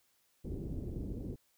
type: low-pass noise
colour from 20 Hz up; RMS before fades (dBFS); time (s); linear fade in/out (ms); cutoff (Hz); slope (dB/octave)
pink; -40; 0.44-1.36; 10; 390; 24
effects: white hiss -73 dBFS RMS until 1.57 s